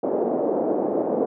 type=band-pass noise; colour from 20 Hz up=pink; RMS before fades=-23 dBFS; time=0.03-1.26 s; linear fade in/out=10 ms; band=280 to 640 Hz; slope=24 dB/octave; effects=none